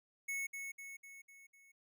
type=tone with echo; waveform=square; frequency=2202 Hz; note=C#7; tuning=12 cents flat; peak=-38 dBFS; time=0.28-0.47 s; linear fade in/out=10 ms; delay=250 ms; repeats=5; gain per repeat=-5 dB; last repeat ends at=1.72 s; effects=none

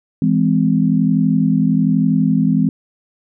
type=chord; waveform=sine; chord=E augmented; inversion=none; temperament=just; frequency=164.81 / 206 / 257.5 Hz; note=E3 / G#3 / B#3; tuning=0 / -14 / -28 cents; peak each=-16 / -16 / -16 dBFS; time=0.22-2.69 s; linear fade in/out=2 ms; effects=none

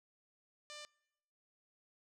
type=tone; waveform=5% pulse; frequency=595 Hz; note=D5; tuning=22 cents sharp; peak=-36 dBFS; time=0.7-0.85 s; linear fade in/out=0 ms; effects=noise-tail reverb RT60 0.9 s tail -25 dB re dry + low-pass 8000 Hz 12 dB/octave

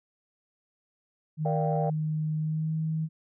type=tone with pitch glide; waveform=sine; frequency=155 to 158.44 Hz; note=D#3 to D#3; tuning=-6 to +32 cents; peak=-26 dBFS; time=1.37-3.09 s; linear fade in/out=50 ms; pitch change=+38 cents; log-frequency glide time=2.38-2.74 s
type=chord; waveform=sine; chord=G minor seventh; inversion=first; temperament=equal; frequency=466.2 / 587.3 / 698.5 / 784 Hz; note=Bb4 / D5 / F5 / G5; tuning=0 / 0 / 0 / 0 cents; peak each=-32 dBFS; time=1.45-1.9 s; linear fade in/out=5 ms
effects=tanh soft clip ceiling -14 dBFS

